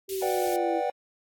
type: linear sweep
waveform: sine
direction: down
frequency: 390.1 to 329.6 Hz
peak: -28 dBFS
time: 0.08-0.82 s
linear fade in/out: 50 ms
type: band-stop noise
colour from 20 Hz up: white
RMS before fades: -39 dBFS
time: 0.09-0.56 s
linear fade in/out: 2 ms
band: 110 to 2500 Hz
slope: 24 dB/octave
type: chord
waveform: triangle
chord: G major seventh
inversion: first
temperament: just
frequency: 490 / 588 / 735 / 784 Hz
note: B4 / D5 / F#5 / G5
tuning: -14 / +2 / -12 / 0 cents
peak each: -29 dBFS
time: 0.22-0.9 s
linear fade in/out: 2 ms
effects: AAC 64 kbps